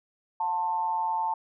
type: tone with amplitude modulation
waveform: sine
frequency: 890 Hz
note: A5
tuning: 20 cents sharp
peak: -22 dBFS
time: 0.4-1.34 s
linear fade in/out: 5 ms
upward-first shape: sine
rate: 169 Hz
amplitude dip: 65%
effects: none